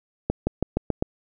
accelerating click train, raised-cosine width 2 ms, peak -8 dBFS, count 6, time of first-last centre 0.3-1.024 s, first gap 170 ms, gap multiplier 0.92, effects none

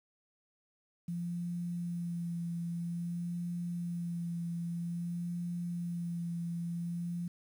sine tone with vibrato, 172.1 Hz, F3, 25 cents flat, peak -34 dBFS, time 1.08-7.28 s, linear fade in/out 5 ms, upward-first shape sine, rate 0.51 Hz, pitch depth 18 cents each way, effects 10-bit

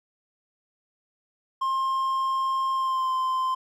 triangle tone with pitch glide, 1062 to 1038.9 Hz, C6 to C6, +25 to -13 cents, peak -21 dBFS, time 1.61-3.55 s, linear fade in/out 10 ms, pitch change -38 cents, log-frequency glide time 2.72-3.13 s, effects none

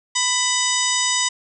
harmonic tone with a mistuned harmonic, 995 Hz, B5, 13 cents sharp, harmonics 1 / 2 / 3 / 4 / 5 / 6 / 7 / 8, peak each -26 / -26 / -26 / -26 / -26 / -26 / -26 / -26 dBFS, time 0.15-1.29 s, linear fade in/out 10 ms, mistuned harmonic 4, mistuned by -120 cents, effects none

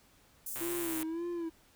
pink high-pass noise, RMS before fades -40 dBFS, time 0.46-1.03 s, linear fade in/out 5 ms, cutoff 8300 Hz, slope 24 dB/octave
click train, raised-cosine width 0.3 ms, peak -28 dBFS, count 63, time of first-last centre 0.56-1.03 s, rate 132 Hz
triangle tone with vibrato, 332.5 Hz, E4, 15 cents sharp, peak -32 dBFS, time 0.6-1.5 s, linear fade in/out 20 ms, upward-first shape sine, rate 1.8 Hz, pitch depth 81 cents each way
effects pink hiss -64 dBFS RMS until 1.75 s

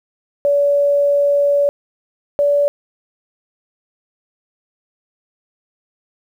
sine tone pair in turn, 571 / 575 Hz, D5 / D5, -49 / -37 cents, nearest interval unison, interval 12 cents, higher second, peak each -11 dBFS, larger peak neither, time 0.45-1.69 / 2.39-2.68 s, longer first, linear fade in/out 0 ms, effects 8-bit

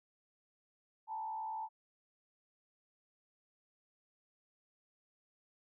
sine tone with frequency modulation, 880 Hz, A5, in tune, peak -38 dBFS, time 1.07-1.69 s, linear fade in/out 50 ms, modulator 68.6 Hz, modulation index 0.65, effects none

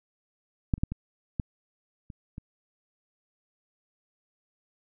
clicks, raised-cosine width 5 ms, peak -11 / -30 / -12 / -20 / -15 / -29 / -26 dBFS, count 7, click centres 0.738 / 0.78 / 0.835 / 0.92 / 1.398 / 2.102 / 2.381 s, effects none

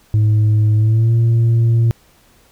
sine tone with pitch glide, 107.1 to 115.45 Hz, A2 to A#2, -46 to -16 cents, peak -7 dBFS, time 0.14-1.91 s, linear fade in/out 0 ms, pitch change +130 cents, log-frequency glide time 0.76-1.13 s, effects tanh soft clip ceiling -9 dBFS + pink hiss -52 dBFS RMS until 2.51 s

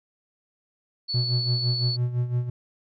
sine tone, 4435 Hz, C#8, in tune, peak -26 dBFS, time 1.08-1.97 s, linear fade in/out 20 ms
triangle tone with tremolo, 122.4 Hz, B2, 15 cents flat, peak -18 dBFS, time 1.14-2.5 s, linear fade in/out 5 ms, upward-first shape sine, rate 5.9 Hz, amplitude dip 70%
effects none

